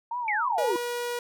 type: tone with vibrato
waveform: sine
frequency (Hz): 906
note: A#5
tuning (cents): -50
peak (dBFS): -28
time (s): 0.11-0.77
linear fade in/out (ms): 5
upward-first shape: sine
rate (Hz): 3.4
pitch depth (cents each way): 150
type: exponential sweep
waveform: sine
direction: down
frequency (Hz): 2349 to 329.6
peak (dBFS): -25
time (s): 0.28-0.76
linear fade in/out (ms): 2
type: tone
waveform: sawtooth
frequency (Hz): 481.9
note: B4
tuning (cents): -43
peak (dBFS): -25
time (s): 0.58-1.19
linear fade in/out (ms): 2
effects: none